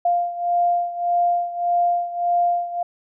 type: beating tone pair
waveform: sine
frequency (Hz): 698.5 / 700.2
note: F5 / F5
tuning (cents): 0 / +4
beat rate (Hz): 1.7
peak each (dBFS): -19 / -23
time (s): 0.05-2.83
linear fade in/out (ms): 5
effects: none